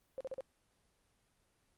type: tone bursts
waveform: sine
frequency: 527 Hz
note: C5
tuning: 12 cents sharp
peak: -38 dBFS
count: 4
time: 0.18-0.407 s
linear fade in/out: 0 ms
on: 26 ms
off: 41 ms
effects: pink hiss -75 dBFS RMS until 1.77 s + Opus 24 kbps

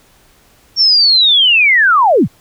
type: linear sweep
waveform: sine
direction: down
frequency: 5550 to 65.2 Hz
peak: -6 dBFS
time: 0.76-2.28 s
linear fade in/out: 50 ms
effects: pink hiss -49 dBFS RMS until 2.4 s

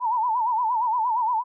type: tone with vibrato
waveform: sine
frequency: 932.3 Hz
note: A#5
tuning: in tune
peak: -20 dBFS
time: 0-1.44 s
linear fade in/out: 50 ms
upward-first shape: sine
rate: 8.6 Hz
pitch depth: 130 cents each way
effects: none

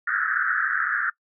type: band-pass noise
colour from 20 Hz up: pink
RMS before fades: -24 dBFS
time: 0.07-1.1 s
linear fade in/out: 5 ms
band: 1300 to 1800 Hz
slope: 96 dB/octave
effects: noise-tail reverb RT60 0.1 s tail -22 dB re dry

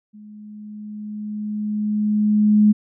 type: tone with level ramp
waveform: sine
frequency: 210.7 Hz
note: G#3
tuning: 25 cents sharp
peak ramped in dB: -39 to -9 dBFS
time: 0.13-2.73 s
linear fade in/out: 20 ms
effects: none

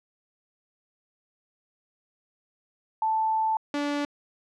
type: tone pair in turn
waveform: sine / sawtooth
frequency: 880 / 289.5 Hz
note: A5 / D4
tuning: 0 / -25 cents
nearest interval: octave + perfect fifth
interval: 1925 cents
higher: first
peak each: -22 dBFS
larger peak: neither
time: 3.02-3.57 / 3.74-4.05 s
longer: first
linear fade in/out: 2 ms
effects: low-pass 5000 Hz 12 dB/octave

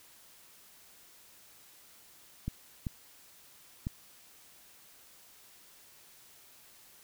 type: clicks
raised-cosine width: 5 ms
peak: -21 dBFS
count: 3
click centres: 2.48 / 2.868 / 3.869 s
effects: white hiss -58 dBFS RMS until 7.03 s

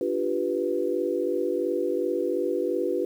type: chord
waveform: sine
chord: G dominant seventh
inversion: second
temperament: equal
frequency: 293.7 / 349.2 / 392 / 493.9 Hz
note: D4 / F4 / G4 / B4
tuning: 0 / 0 / 0 / 0 cents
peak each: -32 / -28 / -29 / -28 dBFS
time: 0.01-3.05 s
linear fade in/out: 2 ms
effects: 9-bit

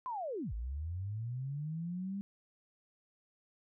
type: linear two-way sweep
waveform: sine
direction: down then up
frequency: 1046.5 to 51.4 to 202.1 Hz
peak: -36 dBFS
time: 0.06-2.21 s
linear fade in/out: 0 ms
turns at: 0.53 s
effects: none

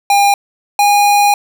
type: tone pair in turn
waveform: square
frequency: 806 / 818.2 Hz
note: G5 / G#5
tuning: +48 / -26 cents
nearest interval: unison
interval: 26 cents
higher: second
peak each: -8 dBFS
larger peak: neither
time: 0.1-0.34 / 0.79-1.34 s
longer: second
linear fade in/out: 2 ms
effects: none

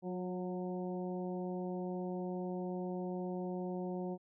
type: harmonic tone with a mistuned harmonic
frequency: 182.4 Hz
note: F#3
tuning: 24 cents flat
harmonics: 1 / 2 / 3 / 4 / 5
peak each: -39 / -41 / -46 / -48 / -53 dBFS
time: 0.02-4.18 s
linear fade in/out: 50 ms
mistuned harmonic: 2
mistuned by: -23 cents
effects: none

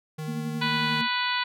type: tone with vibrato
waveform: square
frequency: 155.1 Hz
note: D#3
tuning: 5 cents flat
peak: -32 dBFS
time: 0.18-1.02 s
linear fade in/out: 10 ms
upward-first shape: sine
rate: 11 Hz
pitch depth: 11 cents each way
type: tone with tremolo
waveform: sine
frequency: 231.3 Hz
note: A#3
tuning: 13 cents flat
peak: -28 dBFS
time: 0.27-1.08 s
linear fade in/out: 20 ms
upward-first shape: sine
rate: 11 Hz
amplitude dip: 60%
type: harmonic tone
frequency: 493.9 Hz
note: B4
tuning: in tune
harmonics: 2 / 3 / 4 / 5 / 6 / 7 / 8 / 9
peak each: -29 / -31 / -32 / -33 / -34 / -34 / -35 / -36 dBFS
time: 0.61-1.44 s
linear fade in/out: 10 ms
effects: none

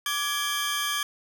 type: tone cluster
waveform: sawtooth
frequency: 1167 / 1680 / 3166 Hz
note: D6 / G#6 / G7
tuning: -11 / +19 / +17 cents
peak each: -27 dBFS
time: 0.06-1.03 s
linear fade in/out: 2 ms
effects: none

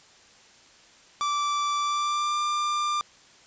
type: tone with pitch glide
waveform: 45% pulse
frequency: 1167 to 1191.5 Hz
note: D6 to D6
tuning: -11 to +25 cents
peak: -24 dBFS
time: 1.21-3.01 s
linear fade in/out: 0 ms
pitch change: +36 cents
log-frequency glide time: 1.79-2.4 s
effects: white hiss -54 dBFS RMS until 3.46 s + resampled to 16000 Hz

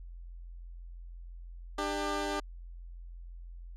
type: tone pair together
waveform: 15% pulse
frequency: 299.3 / 398 Hz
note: D4 / G4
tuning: +33 / +26 cents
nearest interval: perfect fourth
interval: 493 cents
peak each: -28 dBFS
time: 1.78-2.4 s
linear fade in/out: 5 ms
effects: added 43 Hz sine -43 dBFS peak until 3.76 s + low-pass 8000 Hz 12 dB/octave

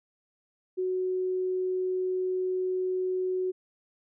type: tone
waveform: sine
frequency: 370 Hz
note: F#4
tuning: in tune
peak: -26 dBFS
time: 0.77-3.52 s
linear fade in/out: 20 ms
effects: none

